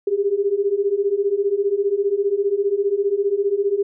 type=beating tone pair; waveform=sine; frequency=392 / 407 Hz; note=G4 / G#4; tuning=0 / -35 cents; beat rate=15 Hz; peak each=-21 / -19 dBFS; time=0.07-3.83 s; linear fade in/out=5 ms; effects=none